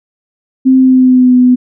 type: tone with pitch glide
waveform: sine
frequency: 261.2 to 250.1 Hz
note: C4 to B3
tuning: -3 to +22 cents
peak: -3 dBFS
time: 0.65-1.56 s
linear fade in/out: 20 ms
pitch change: -75 cents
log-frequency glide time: 0.77-1.36 s
effects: none